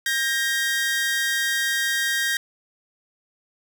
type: tone pair together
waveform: sawtooth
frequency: 1600.7 / 1875 Hz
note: G6 / A#6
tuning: +36 / +10 cents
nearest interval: minor third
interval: 274 cents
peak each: -21 / -20 dBFS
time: 0.06-2.37 s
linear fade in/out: 2 ms
effects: none